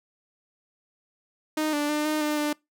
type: tone with pitch steps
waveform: sawtooth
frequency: 308.9 / 293.5 / 300.2 / 306.6 / 300.2 / 297.3 Hz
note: D#4 / D4 / D4 / D#4 / D4 / D4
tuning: -12 / -1 / +38 / -25 / +38 / +21 cents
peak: -20 dBFS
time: 1.57-2.53 s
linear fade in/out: 5 ms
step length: 160 ms
effects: noise-tail reverb RT60 0.2 s tail -25 dB re dry